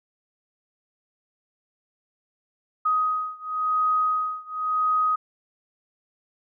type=beating tone pair; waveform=sine; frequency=1254 / 1254.94 Hz; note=D#6 / D#6; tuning=+13 / +14 cents; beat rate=0.94 Hz; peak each=-24 / -25 dBFS; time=2.85-5.16 s; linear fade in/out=10 ms; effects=none